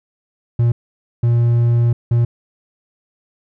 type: tone bursts at uneven times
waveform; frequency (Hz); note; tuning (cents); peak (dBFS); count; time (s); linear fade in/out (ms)
triangle; 118.4; A#2; +27; -9; 3; 0.59-0.72 / 1.23-1.93 / 2.11-2.25; 5
effects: none